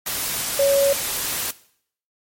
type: tone in noise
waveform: sine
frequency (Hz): 557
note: C#5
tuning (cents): +8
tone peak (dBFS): -14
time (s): 0.59-0.93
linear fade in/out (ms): 5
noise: white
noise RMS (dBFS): -25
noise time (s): 0.06-1.51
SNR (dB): +8
effects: noise-tail reverb RT60 0.6 s tail -18 dB re dry + MP3 64 kbps